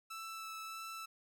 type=tone with vibrato; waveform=sawtooth; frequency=1318.5 Hz; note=E6; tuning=in tune; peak=-40 dBFS; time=0.1-1.06 s; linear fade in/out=10 ms; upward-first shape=sine; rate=1.6 Hz; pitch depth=10 cents each way; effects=none

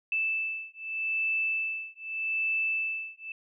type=beating tone pair; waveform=sine; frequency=2637 / 2637.82 Hz; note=E7 / E7; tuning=0 / +1 cents; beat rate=0.82 Hz; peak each=-31 / -31 dBFS; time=0.12-3.32 s; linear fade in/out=2 ms; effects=none

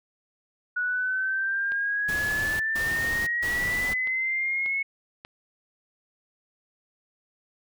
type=exponential sweep; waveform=sine; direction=up; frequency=1463 to 2200 Hz; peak=-24 dBFS; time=0.76-4.83 s; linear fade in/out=10 ms
type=click train; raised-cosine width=0.3 ms; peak=-25 dBFS; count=7; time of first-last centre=1.72-5.249 s; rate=1.7 Hz
type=noise bursts; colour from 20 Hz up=pink; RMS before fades=-35 dBFS; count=3; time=2.08-3.94 s; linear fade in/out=10 ms; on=520 ms; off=150 ms
effects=none

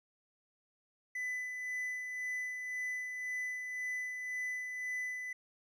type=tone with tremolo; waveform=triangle; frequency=2000 Hz; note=B6; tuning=21 cents sharp; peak=-33 dBFS; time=1.15-5.33 s; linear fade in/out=5 ms; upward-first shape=sine; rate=1.9 Hz; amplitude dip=40%; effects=none

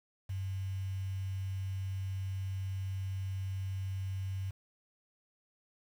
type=tone with quantisation; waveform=sine; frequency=95.8 Hz; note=G2; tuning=39 cents flat; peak=-34 dBFS; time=0.29-4.51 s; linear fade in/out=10 ms; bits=9; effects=none

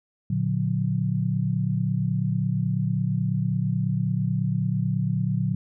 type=chord; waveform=sine; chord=Bb augmented; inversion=none; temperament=just; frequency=116.54 / 145.68 / 182.1 Hz; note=Bb2 / D3 / F#3; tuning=0 / -14 / -27 cents; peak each=-26 dBFS; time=0.3-5.55 s; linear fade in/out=5 ms; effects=none

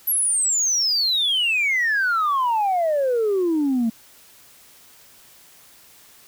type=exponential sweep; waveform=sine; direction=down; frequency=11840 to 220 Hz; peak=-16 dBFS; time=0.07-3.9 s; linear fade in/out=10 ms; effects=tanh soft clip ceiling -15 dBFS + white hiss -50 dBFS RMS until 6.27 s

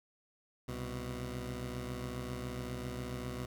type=tone pair together; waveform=15% pulse; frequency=65.41 / 123.47 Hz; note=C2 / B2; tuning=0 / 0 cents; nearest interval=major seventh; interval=1100 cents; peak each=-36 / -34 dBFS; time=0.68-3.46 s; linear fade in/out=5 ms; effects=none

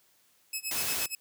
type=tone with tremolo; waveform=10% pulse; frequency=2581 Hz; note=E7; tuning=37 cents flat; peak=-22 dBFS; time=0.53-1.15 s; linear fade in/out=2 ms; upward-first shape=sine; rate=8.5 Hz; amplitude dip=95%
type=noise; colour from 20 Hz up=white; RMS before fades=-32 dBFS; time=0.71-1.06 s; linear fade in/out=2 ms
effects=white hiss -66 dBFS RMS until 1.2 s + high-pass 60 Hz 12 dB/octave

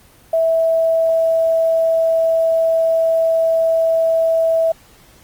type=tone with quantisation; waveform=sine; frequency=654 Hz; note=E5; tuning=14 cents flat; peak=-12 dBFS; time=0.33-4.72 s; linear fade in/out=5 ms; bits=7; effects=pink hiss -48 dBFS RMS until 5.23 s + Opus 24 kbps

